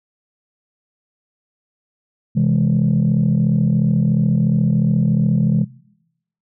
sine chord, C augmented, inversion none, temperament equal, 130.81 / 164.81 / 207.7 Hz, C3 / E3 / G#3, 0 / 0 / 0 cents, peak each -16 dBFS, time 2.35-5.65 s, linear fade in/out 20 ms, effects noise-tail reverb RT60 0.8 s tail -21 dB re dry + tanh soft clip ceiling -8 dBFS

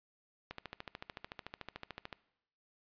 click train, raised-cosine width 0.3 ms, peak -26 dBFS, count 23, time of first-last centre 0.51-2.128 s, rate 13.6 Hz, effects noise-tail reverb RT60 0.8 s tail -20 dB re dry + resampled to 11025 Hz

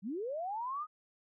sine linear sweep, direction up, 170.6 to 1268 Hz, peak -35 dBFS, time 0.02-0.87 s, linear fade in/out 50 ms, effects none

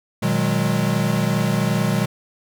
square chord, G# minor seventh, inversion first, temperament equal with one note detuned, 120.51 / 155.56 / 185 / 207.7 Hz, B2 / D#3 / F#3 / G#3, -42 / 0 / 0 / 0 cents, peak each -24 dBFS, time 0.22-2.06 s, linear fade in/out 10 ms, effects none

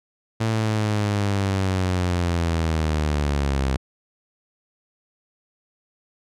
sawtooth linear sweep, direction down, 112.8 to 65.41 Hz, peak -16 dBFS, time 0.4-3.77 s, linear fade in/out 10 ms, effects low-pass 8000 Hz 12 dB/octave

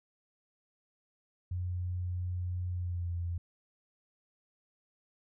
sine tone with pitch glide, 89.7 to 86.39 Hz, F2 to F2, +47 to -18 cents, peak -32 dBFS, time 1.51-3.38 s, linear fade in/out 5 ms, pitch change -65 cents, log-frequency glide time 2.74-3.12 s, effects none

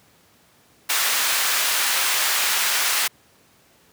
pink high-pass noise, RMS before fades -21 dBFS, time 0.89-3.08 s, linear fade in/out 10 ms, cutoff 1300 Hz, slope 12 dB/octave, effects pink hiss -56 dBFS RMS until 3.92 s + high-pass 100 Hz 12 dB/octave

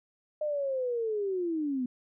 sine linear sweep, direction down, 613 to 242.5 Hz, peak -28 dBFS, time 0.41-1.86 s, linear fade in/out 5 ms, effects none

